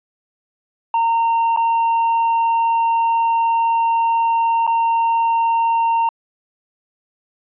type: tone with dropouts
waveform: triangle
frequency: 919 Hz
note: A#5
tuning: 25 cents flat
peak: -12 dBFS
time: 0.94-6.09 s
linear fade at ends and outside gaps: 2 ms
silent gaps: 1.563-1.572 / 4.667-4.675 s
effects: resampled to 8000 Hz